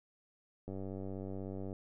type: click train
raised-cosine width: 2 ms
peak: -30 dBFS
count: 102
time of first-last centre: 0.68-1.729 s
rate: 96.3 Hz
effects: none